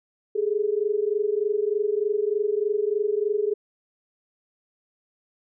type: tone pair together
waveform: sine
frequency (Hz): 406 / 429.3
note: G#4 / A4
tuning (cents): -39 / -43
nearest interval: minor second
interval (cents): 96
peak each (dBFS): -24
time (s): 0.35-3.54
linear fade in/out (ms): 10
effects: none